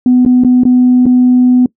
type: tone with dropouts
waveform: sine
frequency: 250 Hz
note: B3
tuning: 21 cents sharp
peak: -3 dBFS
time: 0.06-1.66 s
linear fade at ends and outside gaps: 2 ms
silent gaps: 0.251-0.261 / 0.437-0.447 / 0.635-0.652 / 1.057-1.064 s
effects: noise-tail reverb RT60 0.1 s tail -22 dB re dry + tanh soft clip ceiling 0 dBFS